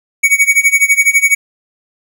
square tone with tremolo, 2245 Hz, C#7, 21 cents sharp, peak -5 dBFS, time 0.23-1.35 s, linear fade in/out 10 ms, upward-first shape sine, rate 12 Hz, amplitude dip 90%, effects 7-bit

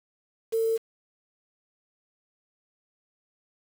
sine tone with quantisation, 450.6 Hz, A4, 41 cents sharp, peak -22 dBFS, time 0.52-0.78 s, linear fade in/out 20 ms, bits 7, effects none

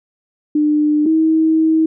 sine tone pair in turn, 300 / 318.9 Hz, D4 / D#4, +37 / +43 cents, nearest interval minor second, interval 106 cents, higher second, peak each -11 / -10 dBFS, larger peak second, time 0.55-1.06 / 1.06-1.86 s, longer second, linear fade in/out 5 ms, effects none

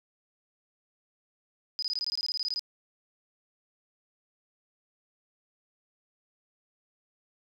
sine tone bursts, 4978 Hz, D#8, in tune, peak -28 dBFS, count 15, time 1.79-2.594 s, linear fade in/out 0 ms, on 34 ms, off 21 ms, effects none

